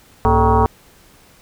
sine tone with frequency modulation, 440 Hz, A4, in tune, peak -10 dBFS, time 0.25-0.66 s, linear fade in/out 0 ms, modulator 168 Hz, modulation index 4, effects pink hiss -49 dBFS RMS until 1.41 s

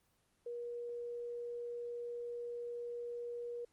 sine tone, 477.6 Hz, A#4, 42 cents sharp, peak -40 dBFS, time 0.46-3.65 s, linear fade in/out 5 ms, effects pink hiss -75 dBFS RMS until 3.72 s + Opus 24 kbps

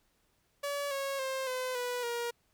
sawtooth tone with pitch steps, 570 / 549.3 / 529.4 / 510.2 / 491.6 / 473.8 Hz, C#5 / C#5 / C5 / C5 / B4 / A#4, +48 / -16 / +20 / -44 / -8 / +28 cents, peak -29 dBFS, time 0.63-2.31 s, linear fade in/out 10 ms, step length 280 ms, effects pink hiss -73 dBFS RMS until 2.53 s

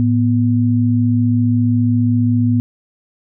sine tone pair together, 110 / 244.7 Hz, A2 / B3, 0 / -16 cents, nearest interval octave + major second, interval 1384 cents, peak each -14 dBFS, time 0-2.6 s, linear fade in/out 0 ms, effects none

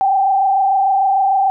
sine tone with frequency modulation, 780 Hz, G5, 9 cents flat, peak -11 dBFS, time 0.01-1.5 s, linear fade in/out 0 ms, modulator 26.7 Hz, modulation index 0.96, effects none

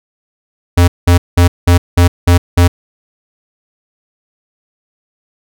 square tone bursts, 87.5 Hz, F2, 4 cents sharp, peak -5 dBFS, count 7, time 0.77-2.68 s, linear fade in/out 10 ms, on 110 ms, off 190 ms, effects none

